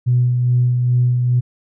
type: tone with tremolo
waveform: sine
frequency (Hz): 123.47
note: B2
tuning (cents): 0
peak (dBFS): -10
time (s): 0.06-1.41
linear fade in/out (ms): 20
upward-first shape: sine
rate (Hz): 2.4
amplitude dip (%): 35
effects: tanh soft clip ceiling -6 dBFS